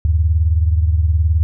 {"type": "beating tone pair", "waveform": "sine", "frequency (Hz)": [77.78, 96.78], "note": ["D#2", "G2"], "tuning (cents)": [0, -22], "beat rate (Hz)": 19, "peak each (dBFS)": [-12, -19], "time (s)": [0.05, 1.43], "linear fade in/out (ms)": 0, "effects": []}